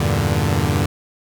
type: chord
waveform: sawtooth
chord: E half-diminished seventh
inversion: none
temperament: equal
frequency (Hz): 82.41 / 98 / 116.54 / 146.83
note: E2 / G2 / Bb2 / D3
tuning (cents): 0 / 0 / 0 / 0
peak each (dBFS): -18 / -17 / -19 / -17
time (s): 0-0.86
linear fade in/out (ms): 5
effects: none